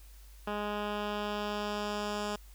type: tone with low-pass filter sweep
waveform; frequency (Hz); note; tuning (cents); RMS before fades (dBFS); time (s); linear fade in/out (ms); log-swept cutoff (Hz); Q
10% pulse; 207.7; G#3; 0; -35; 0.47-2.36; 5; 2300 to 7400; 1.1
effects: added 50 Hz sine -50 dBFS peak until 2.54 s + white hiss -61 dBFS RMS until 2.54 s